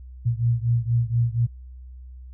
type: beating tone pair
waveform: sine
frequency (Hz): 116.54 / 120.74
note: A#2 / B2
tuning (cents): 0 / -39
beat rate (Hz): 4.2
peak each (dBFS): -21 / -23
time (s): 0.25-1.47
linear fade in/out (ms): 20
effects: added 63 Hz sine -38 dBFS peak until 2.33 s